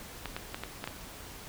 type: clicks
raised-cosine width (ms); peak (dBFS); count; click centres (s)
0.3; -19; 6; 0.257 / 0.365 / 0.545 / 0.636 / 0.841 / 0.875
effects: pink hiss -46 dBFS RMS until 1.48 s